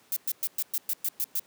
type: noise bursts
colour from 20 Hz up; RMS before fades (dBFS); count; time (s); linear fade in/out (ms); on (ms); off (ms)
violet; -28; 9; 0.12-1.396; 2; 44; 110
effects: pink hiss -60 dBFS RMS until 1.46 s + high-pass 200 Hz 12 dB/octave